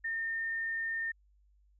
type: tone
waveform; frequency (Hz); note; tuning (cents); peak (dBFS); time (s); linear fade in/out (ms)
sine; 1818; A#6; -44; -32; 0.04-1.12; 10
effects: added 50 Hz sine -63 dBFS peak until 1.79 s